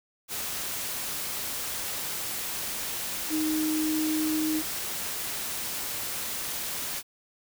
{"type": "tone in noise", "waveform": "sine", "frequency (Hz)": 311.1, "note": "D#4", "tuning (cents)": 0, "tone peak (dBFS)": -25, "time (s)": [3.29, 4.63], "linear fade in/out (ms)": 50, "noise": "white", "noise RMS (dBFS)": -33, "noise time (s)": [0.28, 7.03], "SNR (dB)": 5, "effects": []}